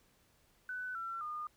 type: tone with pitch steps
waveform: sine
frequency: 1499 / 1351 / 1217.6 Hz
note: F#6 / E6 / D#6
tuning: +22 / +42 / -38 cents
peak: -38 dBFS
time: 0.69-1.47 s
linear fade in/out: 2 ms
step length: 260 ms
effects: pink hiss -70 dBFS RMS until 1.56 s